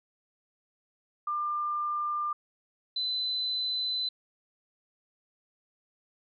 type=tone pair in turn; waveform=sine; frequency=1196 / 4023 Hz; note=D6 / B7; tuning=+31 / +31 cents; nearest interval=octave + major sixth; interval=2100 cents; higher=second; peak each=-28 / -28 dBFS; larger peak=neither; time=1.27-2.33 / 2.96-4.09 s; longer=second; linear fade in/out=5 ms; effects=none